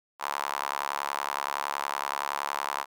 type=tone with high-pass filter; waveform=sawtooth; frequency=70.7 Hz; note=C#2; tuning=35 cents sharp; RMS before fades=-32 dBFS; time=0.19-2.86 s; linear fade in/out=50 ms; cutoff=980 Hz; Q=3.4; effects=none